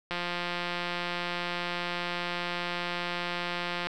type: click train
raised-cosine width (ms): 0.3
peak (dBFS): -16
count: 659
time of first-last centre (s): 0.11-3.87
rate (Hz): 175
effects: none